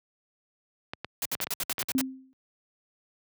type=clicks; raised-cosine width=0.3 ms; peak=-17 dBFS; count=9; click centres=0.935 / 1.046 / 1.351 / 1.403 / 1.47 / 1.697 / 1.782 / 1.828 / 2.006 s
type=noise bursts; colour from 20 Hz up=white; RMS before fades=-30 dBFS; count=9; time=1.22-2.014 s; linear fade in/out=2 ms; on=34 ms; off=61 ms
type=tone with exponential decay; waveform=sine; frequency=262.5 Hz; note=C4; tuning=6 cents sharp; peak=-21 dBFS; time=1.95-2.33 s; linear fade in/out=0 ms; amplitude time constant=81 ms
effects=high-pass 80 Hz 12 dB/octave